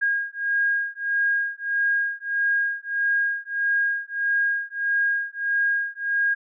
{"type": "beating tone pair", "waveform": "sine", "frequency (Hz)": [1628, 1629.6], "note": ["G#6", "G#6"], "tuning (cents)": [-35, -33], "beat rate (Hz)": 1.6, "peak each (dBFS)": -24, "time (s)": [0.01, 6.35], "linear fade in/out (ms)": 20, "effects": []}